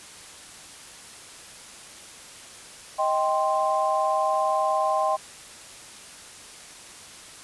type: chord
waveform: sine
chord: C minor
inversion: first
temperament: just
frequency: 627.9 / 784.9 / 1046.5 Hz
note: Eb5 / G5 / C6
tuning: +16 / +2 / 0 cents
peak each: -25 dBFS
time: 2.98-5.17 s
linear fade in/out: 20 ms
effects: white hiss -44 dBFS RMS until 7.43 s + resampled to 24000 Hz

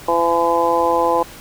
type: harmonic tone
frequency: 169.1 Hz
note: E3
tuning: 44 cents sharp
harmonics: 2 / 3 / 4 / 5 / 6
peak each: -23 / -18 / -23 / -19 / -19 dBFS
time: 0.08-1.23 s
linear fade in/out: 5 ms
effects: pink hiss -38 dBFS RMS until 1.4 s

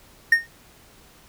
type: tone with exponential decay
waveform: triangle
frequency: 1843 Hz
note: A#6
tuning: 20 cents flat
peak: -7 dBFS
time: 0.32-0.47 s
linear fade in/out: 5 ms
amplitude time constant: 31 ms
effects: pink hiss -52 dBFS RMS until 1.28 s

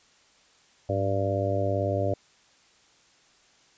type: harmonic tone with a mistuned harmonic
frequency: 98 Hz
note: G2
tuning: in tune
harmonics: 1 / 2 / 3 / 4 / 5 / 6 / 7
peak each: -28 / -39 / -34 / -34 / -33 / -28 / -34 dBFS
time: 0.89-2.14 s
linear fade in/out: 5 ms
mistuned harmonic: 1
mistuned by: +62 cents
effects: white hiss -60 dBFS RMS until 3.77 s + resampled to 16000 Hz

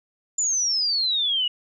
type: exponential sweep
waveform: sine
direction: down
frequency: 7170 to 2870 Hz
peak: -20 dBFS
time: 0.38-1.48 s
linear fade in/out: 5 ms
effects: none

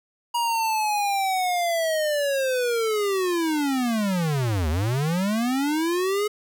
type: linear two-way sweep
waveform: square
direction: down then up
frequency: 956 to 73 to 425.5 Hz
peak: -22 dBFS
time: 0.34-6.28 s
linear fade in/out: 10 ms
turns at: 4.69 s
effects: 10-bit

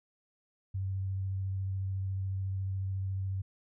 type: tone with vibrato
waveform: sine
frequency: 95.9 Hz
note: G2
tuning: 37 cents flat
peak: -31 dBFS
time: 0.74-3.42 s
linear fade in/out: 10 ms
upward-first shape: triangle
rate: 14 Hz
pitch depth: 16 cents each way
effects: none

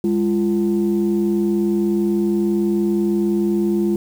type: tone pair together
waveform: sine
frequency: 204.3 / 343.6 Hz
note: G#3 / F4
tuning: -28 / -28 cents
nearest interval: major sixth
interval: 900 cents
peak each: -17 dBFS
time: 0.04-3.96 s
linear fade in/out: 2 ms
effects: tanh soft clip ceiling -10 dBFS + 7-bit

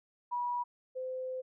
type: tone pair in turn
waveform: sine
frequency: 971 / 514.4 Hz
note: B5 / C5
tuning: -30 / -30 cents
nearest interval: major seventh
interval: 1100 cents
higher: first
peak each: -31 / -35 dBFS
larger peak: first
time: 0.31-0.64 / 0.95-1.42 s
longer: second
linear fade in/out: 20 ms
effects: none

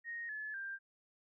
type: tone with pitch steps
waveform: sine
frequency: 1864.7 / 1719.8 / 1586.2 Hz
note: A#6 / A6 / G6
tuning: 0 / -40 / +20 cents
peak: -40 dBFS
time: 0.04-0.79 s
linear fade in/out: 50 ms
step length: 250 ms
effects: none

